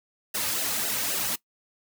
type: noise with flanger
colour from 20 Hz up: white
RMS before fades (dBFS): -28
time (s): 0.34-1.36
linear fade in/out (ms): 10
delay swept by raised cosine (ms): 0.86 to 2.96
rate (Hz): 3.8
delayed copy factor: -0.95
effects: noise-tail reverb RT60 0.1 s tail -20 dB re dry